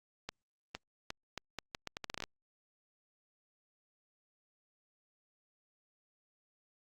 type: accelerating click train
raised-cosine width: 0.2 ms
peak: -21 dBFS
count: 15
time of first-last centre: 0.29-2.238 s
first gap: 460 ms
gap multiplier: 0.77
effects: Opus 48 kbps